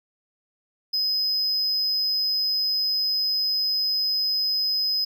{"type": "tone", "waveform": "triangle", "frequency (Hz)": 5050, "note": "D#8", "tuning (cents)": 25, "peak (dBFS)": -20, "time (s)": [0.93, 5.05], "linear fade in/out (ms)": 10, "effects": []}